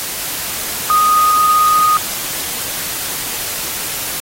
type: tone in noise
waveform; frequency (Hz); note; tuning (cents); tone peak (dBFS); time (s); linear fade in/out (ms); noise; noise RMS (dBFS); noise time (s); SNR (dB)
sine; 1241; D#6; -5; -9; 0.9-1.97; 0; white; -22; 0-4.2; +10
effects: AAC 48 kbps